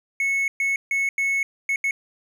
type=tone bursts at uneven times; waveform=triangle; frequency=2199 Hz; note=C#7; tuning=14 cents flat; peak=-18 dBFS; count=6; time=0.2-0.48 / 0.6-0.76 / 0.91-1.09 / 1.18-1.43 / 1.69-1.76 / 1.84-1.91 s; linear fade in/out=2 ms; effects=none